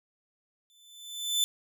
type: tone with exponential growth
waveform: sawtooth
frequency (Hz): 3520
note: A7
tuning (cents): 0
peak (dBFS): -19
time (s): 0.7-1.44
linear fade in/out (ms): 0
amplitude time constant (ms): 160
effects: none